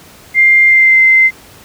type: tone with pitch glide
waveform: sine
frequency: 2100 to 2075 Hz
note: C7 to C7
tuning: +6 to -15 cents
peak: -4 dBFS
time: 0.34-1.31 s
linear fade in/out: 50 ms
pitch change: -21 cents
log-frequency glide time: 0.67-1 s
effects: pink hiss -39 dBFS RMS until 1.64 s + high-pass 60 Hz 12 dB/octave